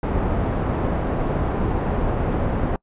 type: low-pass noise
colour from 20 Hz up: pink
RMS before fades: -22 dBFS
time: 0.03-2.76 s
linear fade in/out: 2 ms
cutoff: 880 Hz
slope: 12 dB/octave
effects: noise-tail reverb RT60 0.1 s tail -26 dB re dry + resampled to 8000 Hz